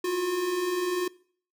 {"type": "tone pair together", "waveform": "square", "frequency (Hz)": [340.1, 360.3], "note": ["F4", "F#4"], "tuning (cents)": [-46, -46], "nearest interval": "minor second", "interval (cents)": 100, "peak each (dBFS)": [-36, -27], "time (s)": [0.04, 1.08], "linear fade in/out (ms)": 5, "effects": ["noise-tail reverb RT60 0.5 s tail -22 dB re dry"]}